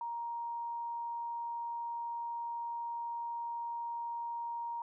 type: tone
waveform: sine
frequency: 938 Hz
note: A#5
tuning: 11 cents sharp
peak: -36 dBFS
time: 0.01-4.82 s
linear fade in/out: 2 ms
effects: none